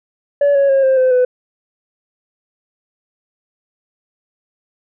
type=tone with pitch steps; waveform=sine; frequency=571 / 556.3 / 542.1 / 528.2 / 514.6 / 501.4 Hz; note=D5 / C#5 / C#5 / C5 / C5 / B4; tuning=-49 / +6 / -39 / +16 / -29 / +26 cents; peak=-7 dBFS; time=0.41-1.25 s; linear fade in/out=5 ms; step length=140 ms; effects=tanh soft clip ceiling -8 dBFS